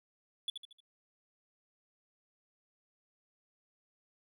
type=tone with echo; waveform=triangle; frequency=3439 Hz; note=A7; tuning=40 cents flat; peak=-31 dBFS; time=0.48-0.5 s; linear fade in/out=2 ms; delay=76 ms; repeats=4; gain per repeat=-7 dB; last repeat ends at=0.804 s; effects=none